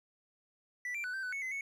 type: tone with pitch steps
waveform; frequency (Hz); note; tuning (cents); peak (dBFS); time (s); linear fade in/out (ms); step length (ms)
triangle; 1970 / 2356 / 1489 / 1558 / 1497 / 2209 / 2047 / 2210; B6 / D7 / F#6 / G6 / F#6 / C#7 / C7 / C#7; -5 / +5 / +11 / -11 / +20 / -7 / -38 / -6; -34; 0.85-1.61; 2; 95
effects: none